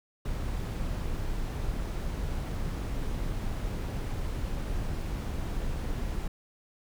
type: noise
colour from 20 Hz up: brown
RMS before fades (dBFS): -32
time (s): 0.25-6.28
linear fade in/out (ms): 5
effects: none